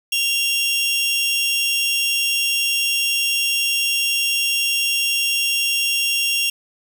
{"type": "tone pair together", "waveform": "sawtooth", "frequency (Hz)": [2770, 3294], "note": ["F7", "G#7"], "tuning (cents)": [-15, -15], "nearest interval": "minor third", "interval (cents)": 300, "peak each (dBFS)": [-15, -22], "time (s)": [0.12, 6.5], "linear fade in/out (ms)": 5, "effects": []}